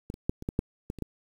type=clicks; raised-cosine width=3 ms; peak=-21 / -28 / -12 / -26 / -16 / -11 / -20 / -29 / -18 dBFS; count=9; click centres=0.101 / 0.141 / 0.295 / 0.424 / 0.489 / 0.591 / 0.901 / 0.987 / 1.023 s; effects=8-bit